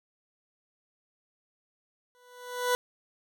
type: tone with exponential growth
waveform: 20% pulse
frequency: 493.9 Hz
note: B4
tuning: in tune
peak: -17 dBFS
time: 2.15-2.75 s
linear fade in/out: 0 ms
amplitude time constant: 130 ms
effects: none